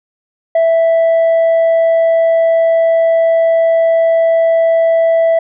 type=tone; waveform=sine; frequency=659.3 Hz; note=E5; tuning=in tune; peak=-5 dBFS; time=0.55-5.39 s; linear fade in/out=5 ms; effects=tanh soft clip ceiling -7 dBFS